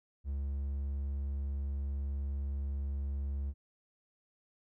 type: tone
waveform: triangle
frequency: 69.6 Hz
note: C#2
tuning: 8 cents sharp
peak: -31 dBFS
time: 0.24-3.54 s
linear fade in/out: 50 ms
effects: none